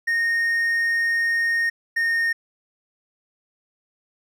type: tone pair in turn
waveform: triangle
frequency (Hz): 1850 / 1840.6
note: A#6 / A#6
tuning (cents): -14 / -22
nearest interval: unison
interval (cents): 8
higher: first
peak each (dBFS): -17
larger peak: neither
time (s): 0.07-1.7 / 1.96-2.33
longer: first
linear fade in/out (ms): 10
effects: none